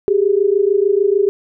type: tone pair together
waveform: sine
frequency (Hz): 387.6 / 414.3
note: G4 / G#4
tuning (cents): -20 / -4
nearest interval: minor second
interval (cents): 116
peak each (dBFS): -14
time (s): 0.08-1.29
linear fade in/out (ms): 0
effects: none